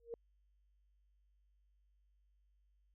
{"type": "tone with exponential growth", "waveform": "sine", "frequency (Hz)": 466.2, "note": "A#4", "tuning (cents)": 0, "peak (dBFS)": -37, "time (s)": [0, 0.14], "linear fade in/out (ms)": 1, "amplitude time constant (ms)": 29, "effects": ["added 50 Hz sine -70 dBFS peak until 2.94 s"]}